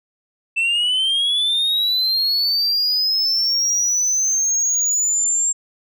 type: linear sweep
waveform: sine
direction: up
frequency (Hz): 2650 to 7459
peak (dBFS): -13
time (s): 0.56-5.53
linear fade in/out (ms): 20
effects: tanh soft clip ceiling -15 dBFS